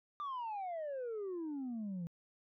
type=exponential sweep; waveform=sine; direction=down; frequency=1200 to 164.81 Hz; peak=-36 dBFS; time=0.2-2.07 s; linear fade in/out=0 ms; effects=tanh soft clip ceiling -37 dBFS